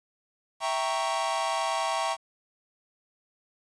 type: chord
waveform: 45% pulse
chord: E diminished seventh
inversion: none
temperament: equal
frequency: 659.3 / 784 / 932.3 / 1108.7 Hz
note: E5 / G5 / Bb5 / Db6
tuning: 0 / 0 / 0 / 0 cents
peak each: -32 dBFS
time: 0.6-2.17 s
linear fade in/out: 50 ms
effects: resampled to 22050 Hz + 9-bit